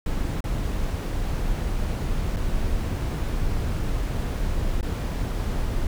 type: noise with dropouts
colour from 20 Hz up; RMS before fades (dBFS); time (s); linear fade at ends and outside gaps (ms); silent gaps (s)
brown; -25; 0.06-5.87; 2; 0.406-0.44 / 2.362-2.367 / 4.811-4.828
effects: none